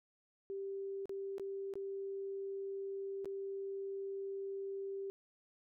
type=tone with dropouts; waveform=sine; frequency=392 Hz; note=G4; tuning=in tune; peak=-39 dBFS; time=0.5-5.1 s; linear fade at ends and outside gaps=0 ms; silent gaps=1.056-1.094 / 1.382-1.397 / 1.738-1.755 / 3.246-3.256 s; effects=none